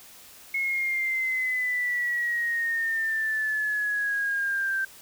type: exponential sweep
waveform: sine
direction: down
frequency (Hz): 2179 to 1562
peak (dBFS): -24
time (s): 0.54-4.85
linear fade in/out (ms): 5
effects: white hiss -49 dBFS RMS until 5.01 s